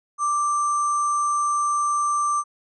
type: tone with sample-and-hold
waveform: sine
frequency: 1174.7 Hz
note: D6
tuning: in tune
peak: -19 dBFS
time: 0.18-2.44 s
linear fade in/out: 50 ms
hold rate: 7350 Hz
effects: resampled to 24000 Hz